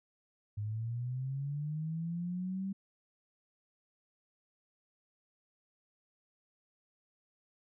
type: linear sweep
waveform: sine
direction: up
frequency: 102.4 to 196 Hz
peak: -34 dBFS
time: 0.57-2.73 s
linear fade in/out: 10 ms
effects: none